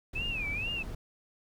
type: noise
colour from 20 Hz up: brown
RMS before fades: -39 dBFS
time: 0.13-0.95 s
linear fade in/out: 5 ms
type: tone with vibrato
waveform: sine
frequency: 2544 Hz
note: D#7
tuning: 38 cents sharp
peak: -32 dBFS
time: 0.15-0.83 s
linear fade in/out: 10 ms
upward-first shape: sine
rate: 2.2 Hz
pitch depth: 180 cents each way
effects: none